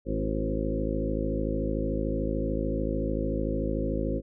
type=harmonic tone with a mistuned harmonic; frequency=53.5 Hz; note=A1; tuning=48 cents flat; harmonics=1 / 2 / 3 / 4 / 5 / 6 / 7 / 9 / 10; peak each=-31 / -37 / -36 / -35 / -34 / -36 / -36 / -37 / -35 dBFS; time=0.05-4.22 s; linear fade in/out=50 ms; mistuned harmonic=6; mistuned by=+19 cents; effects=none